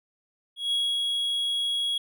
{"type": "tone with ADSR envelope", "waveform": "triangle", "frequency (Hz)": 3322, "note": "G#7", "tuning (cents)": 0, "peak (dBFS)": -21, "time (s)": [0.56, 1.98], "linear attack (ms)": 160, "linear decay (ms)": 260, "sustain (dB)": -2, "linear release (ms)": 4, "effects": []}